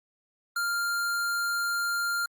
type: tone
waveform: square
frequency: 1396.9 Hz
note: F6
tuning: in tune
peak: -27 dBFS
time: 0.56-2.26 s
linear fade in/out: 5 ms
effects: Opus 48 kbps